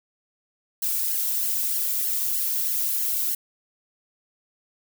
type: noise with flanger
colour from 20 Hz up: violet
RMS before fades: -25 dBFS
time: 0.82-3.35 s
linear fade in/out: 5 ms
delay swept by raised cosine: 0.81 to 2.41 ms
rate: 3.2 Hz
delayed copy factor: -0.85
effects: none